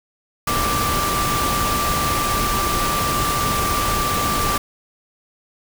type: tone in noise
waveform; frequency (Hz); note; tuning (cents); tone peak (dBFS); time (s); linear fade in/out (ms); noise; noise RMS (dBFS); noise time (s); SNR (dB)
sine; 1174.7; D6; 0; -21; 0.47-4.58; 5; pink; -22; 0.47-4.58; -2
effects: none